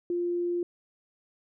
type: tone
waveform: sine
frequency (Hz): 349.2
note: F4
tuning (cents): 0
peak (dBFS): -26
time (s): 0.1-0.63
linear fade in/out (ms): 2
effects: none